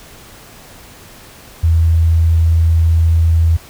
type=tone; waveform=sine; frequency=82.2 Hz; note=E2; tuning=4 cents flat; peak=-8 dBFS; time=1.63-3.57 s; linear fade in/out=10 ms; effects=pink hiss -39 dBFS RMS until 3.69 s